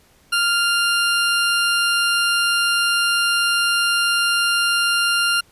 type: tone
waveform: 20% pulse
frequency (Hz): 1396.9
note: F6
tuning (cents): 0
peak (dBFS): -11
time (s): 0.32-5.41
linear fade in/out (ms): 10
effects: pink hiss -55 dBFS RMS until 5.51 s + resampled to 32000 Hz